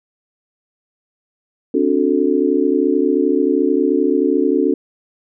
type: chord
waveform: sine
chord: D dominant seventh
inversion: third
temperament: just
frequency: 264.3 / 293.7 / 367.1 / 440.5 Hz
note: C4 / D4 / F#4 / A4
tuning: +18 / 0 / -14 / +2 cents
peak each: -19 / -17 / -18 / -19 dBFS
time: 1.74-4.74 s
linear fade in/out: 5 ms
effects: none